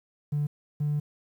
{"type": "tone pair in turn", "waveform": "triangle", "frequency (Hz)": [146.83, 147.77], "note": ["D3", "D3"], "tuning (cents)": [0, 11], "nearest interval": "unison", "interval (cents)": 11, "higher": "second", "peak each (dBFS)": -21, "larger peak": "neither", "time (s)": [[0.32, 0.47], [0.8, 1]], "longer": "second", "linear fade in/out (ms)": 10, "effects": ["tanh soft clip ceiling -21 dBFS", "10-bit"]}